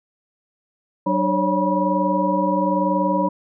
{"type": "tone cluster", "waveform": "sine", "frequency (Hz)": [188.2, 299.3, 544, 565, 970], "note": ["F#3", "D4", "C#5", "C#5", "B5"], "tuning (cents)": [30, 33, -33, 33, -31], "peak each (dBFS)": [-23, -23, -25, -26, -21], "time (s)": [1.06, 3.29], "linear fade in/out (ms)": 10, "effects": []}